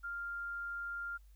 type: tone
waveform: sine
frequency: 1396.9 Hz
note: F6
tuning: in tune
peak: -38 dBFS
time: 0.03-1.18 s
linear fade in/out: 20 ms
effects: added 50 Hz sine -56 dBFS peak until 1.35 s + white hiss -75 dBFS RMS until 1.35 s